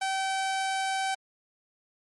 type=tone; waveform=sawtooth; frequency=770 Hz; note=G5; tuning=31 cents flat; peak=-23 dBFS; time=0.01-1.15 s; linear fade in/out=10 ms; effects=MP3 48 kbps